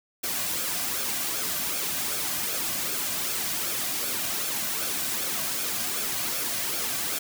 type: noise with flanger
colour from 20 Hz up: white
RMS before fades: -29 dBFS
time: 0.23-7.19 s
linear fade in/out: 10 ms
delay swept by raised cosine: 1 to 2.3 ms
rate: 2.6 Hz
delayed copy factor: -0.55
effects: none